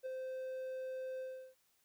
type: tone with ADSR envelope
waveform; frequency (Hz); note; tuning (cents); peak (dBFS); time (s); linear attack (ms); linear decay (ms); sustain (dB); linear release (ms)
triangle; 519; C5; -14; -35; 0.03-1.55; 32; 4; -3; 350
effects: white hiss -75 dBFS RMS until 1.84 s